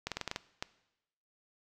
clicks, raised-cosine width 0.2 ms, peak -17 dBFS, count 8, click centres 0.07 / 0.117 / 0.17 / 0.213 / 0.277 / 0.314 / 0.361 / 0.625 s, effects noise-tail reverb RT60 0.9 s tail -19 dB re dry

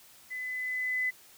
sine tone with level ramp, 2011 Hz, B6, 31 cents sharp, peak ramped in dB -35 to -26 dBFS, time 0.3-1.11 s, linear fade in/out 20 ms, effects white hiss -56 dBFS RMS until 1.37 s

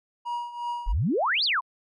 triangle tone with tremolo, 956 Hz, A#5, 43 cents sharp, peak -24 dBFS, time 0.25-0.93 s, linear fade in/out 20 ms, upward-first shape triangle, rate 2.8 Hz, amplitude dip 80%
sine exponential two-way sweep, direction up then down, 30.87 to 4978 to 908 Hz, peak -21 dBFS, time 0.86-1.61 s, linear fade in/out 20 ms, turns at 1.44 s
effects MP3 48 kbps

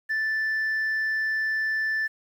sine tone, 1760 Hz, A6, in tune, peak -21 dBFS, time 0.09-2.08 s, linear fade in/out 20 ms, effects tanh soft clip ceiling -22 dBFS + 9-bit

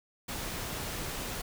pink noise, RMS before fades -37 dBFS, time 0.28-1.42 s, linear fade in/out 10 ms, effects none

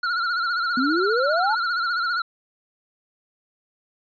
square tone with vibrato, 1400 Hz, F6, 4 cents sharp, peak -22 dBFS, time 0.03-2.22 s, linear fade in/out 5 ms, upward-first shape sine, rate 15 Hz, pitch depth 77 cents each way
sine exponential sweep, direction up, 245.1 to 915 Hz, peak -20 dBFS, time 0.77-1.55 s, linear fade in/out 5 ms
effects resampled to 11025 Hz

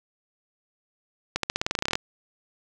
accelerating click train, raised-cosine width 0.2 ms, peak -7 dBFS, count 15, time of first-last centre 1.36-1.955 s, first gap 73 ms, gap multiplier 0.91, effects none

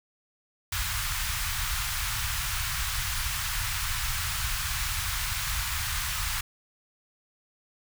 pink band-stop noise, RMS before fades -30 dBFS, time 0.72-6.41 s, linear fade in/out 5 ms, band 110 to 1100 Hz, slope 24 dB/octave, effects none

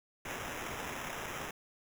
violet noise with sample-and-hold, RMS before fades -41 dBFS, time 0.25-1.51 s, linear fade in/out 5 ms, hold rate 4410 Hz, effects none

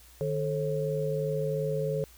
sine tone cluster, 152.2 / 436.1 / 539 Hz, D#3 / A4 / C#5, -38 / -15 / -49 cents, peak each -31 / -31 / -32 dBFS, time 0.21-2.04 s, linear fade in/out 0 ms, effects added 60 Hz sine -55 dBFS peak until 2.17 s + white hiss -56 dBFS RMS until 2.17 s

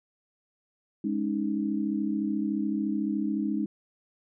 sine chord, Ab suspended fourth, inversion none, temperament equal, 207.7 / 277.2 / 311.1 Hz, Ab3 / Db4 / Eb4, 0 / 0 / 0 cents, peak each -29 / -32 / -30 dBFS, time 1.04-3.66 s, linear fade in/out 5 ms, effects none

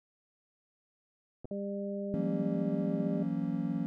clicks, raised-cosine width 2 ms, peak -30 dBFS, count 2, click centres 1.446 / 1.454 s
harmonic tone, 200 Hz, G3, 35 cents sharp, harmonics 1 / 2 / 3, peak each -36 / -40 / -39 dBFS, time 1.51-3.23 s, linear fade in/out 2 ms
triangle chord, F# dominant seventh, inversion third, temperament just, 166.5 / 185 / 231.2 / 277.5 Hz, E3 / F#3 / A#3 / C#4, +18 / 0 / -14 / +2 cents, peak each -34 dBFS, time 2.14-3.86 s, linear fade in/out 0 ms
effects none

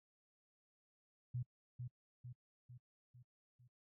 sine tone with echo, 123.47 Hz, B2, in tune, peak -38 dBFS, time 1.34-1.43 s, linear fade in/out 10 ms, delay 450 ms, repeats 5, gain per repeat -5 dB, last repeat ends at 3.68 s, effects noise-tail reverb RT60 0.1 s tail -25 dB re dry

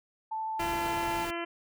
sine tone with vibrato, 880 Hz, A5, in tune, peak -31 dBFS, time 0.31-1.25 s, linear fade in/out 10 ms, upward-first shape triangle, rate 13 Hz, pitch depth 8 cents each way
harmonic tone, 340 Hz, F4, 46 cents flat, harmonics 1 / 2 / 3 / 4 / 5 / 6 / 7 / 8 / 9, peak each -36 / -39 / -41 / -42 / -43 / -44 / -44 / -45 / -46 dBFS, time 0.59-1.45 s, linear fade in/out 10 ms
pink noise, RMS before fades -40 dBFS, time 0.59-1.31 s, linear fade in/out 10 ms
effects none

